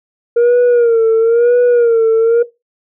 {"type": "tone with vibrato", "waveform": "sine", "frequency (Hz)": 468, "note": "A#4", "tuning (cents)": 7, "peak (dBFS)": -4, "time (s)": [0.36, 2.43], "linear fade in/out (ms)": 10, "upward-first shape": "sine", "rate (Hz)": 1, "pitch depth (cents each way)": 77, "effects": ["noise-tail reverb RT60 0.2 s tail -17 dB re dry", "tanh soft clip ceiling -6 dBFS"]}